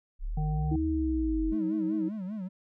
sine linear two-way sweep, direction up then down, 30.38 to 79.1 to 42.52 Hz, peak -30 dBFS, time 0.19-1.55 s, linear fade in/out 50 ms, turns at 0.86 s
harmonic tone, 152.5 Hz, D#3, 34 cents flat, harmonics 1 / 3 / 5, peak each -28 / -47 / -40 dBFS, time 0.37-0.76 s, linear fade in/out 5 ms
sine tone, 317.8 Hz, D#4, 37 cents sharp, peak -27 dBFS, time 0.71-2.09 s, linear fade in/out 10 ms
triangle tone with vibrato, 200 Hz, G3, 35 cents sharp, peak -31 dBFS, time 1.51-2.49 s, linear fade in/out 20 ms, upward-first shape sine, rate 5.1 Hz, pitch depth 170 cents each way
effects none

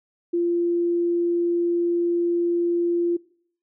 sine tone, 344.8 Hz, F4, 22 cents flat, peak -19 dBFS, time 0.33-3.17 s, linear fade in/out 10 ms, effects noise-tail reverb RT60 0.6 s tail -22 dB re dry

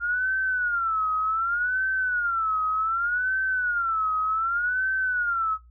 sine tone with vibrato, 1396.9 Hz, F6, in tune, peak -22 dBFS, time 0-5.58 s, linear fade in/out 50 ms, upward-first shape sine, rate 0.66 Hz, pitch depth 170 cents each way, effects noise-tail reverb RT60 0.2 s tail -17 dB re dry + added 60 Hz sine -49 dBFS peak until 5.7 s

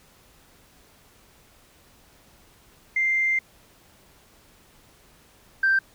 sine tone pair in turn, 2093 / 1568 Hz, C7 / G6, 0 / 0 cents, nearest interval perfect fourth, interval 500 cents, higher first, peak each -19 / -16 dBFS, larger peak second, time 2.96-3.39 / 5.63-5.79 s, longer first, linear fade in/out 5 ms, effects tanh soft clip ceiling -13 dBFS + pink hiss -56 dBFS RMS until 5.94 s

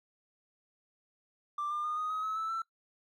triangle tone with pitch steps, 1179 / 1200.3 / 1222 / 1244.1 / 1266.5 / 1289.4 / 1312.7 / 1336.4 Hz, D6 / D6 / D#6 / D#6 / D#6 / E6 / E6 / E6, +6 / +37 / -32 / -1 / +30 / -39 / -8 / +23 cents, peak -29 dBFS, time 1.58-2.62 s, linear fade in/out 5 ms, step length 130 ms, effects noise-tail reverb RT60 0.1 s tail -20 dB re dry + tanh soft clip ceiling -28 dBFS

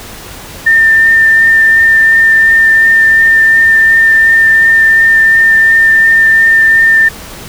sine tone with vibrato, 1800 Hz, A6, 39 cents sharp, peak -3 dBFS, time 0.66-7.09 s, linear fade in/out 10 ms, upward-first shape triangle, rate 2.8 Hz, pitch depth 12 cents each way, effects pink hiss -28 dBFS RMS until 7.48 s

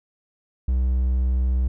triangle tone, 63.3 Hz, B1, 43 cents sharp, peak -16 dBFS, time 0.68-1.68 s, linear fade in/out 5 ms, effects none

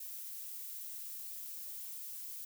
violet noise, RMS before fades -45 dBFS, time 0-2.45 s, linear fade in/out 5 ms, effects none

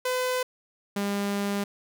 sawtooth tone pair in turn, 506 / 201.4 Hz, B4 / G3, +42 / +47 cents, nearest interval octave + major third, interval 1595 cents, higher first, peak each -21 / -22 dBFS, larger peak first, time 0.05-0.43 / 0.96-1.64 s, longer second, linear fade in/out 5 ms, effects none

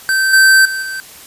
square tone with level steps, 1552 Hz, G6, 18 cents flat, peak -12 / -6 / -19 / -22 dBFS, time 0.09-1 s, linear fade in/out 0 ms, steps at 0.33 / 0.65 / 0.82 s, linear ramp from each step 5 ms, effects white hiss -37 dBFS RMS until 1.26 s + resampled to 32000 Hz

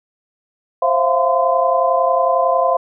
sine tone cluster, 527 / 671 / 702 / 1025 Hz, C5 / E5 / F5 / C6, +12 / +31 / +9 / -36 cents, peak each -18 dBFS, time 0.82-2.77 s, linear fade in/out 5 ms, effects none

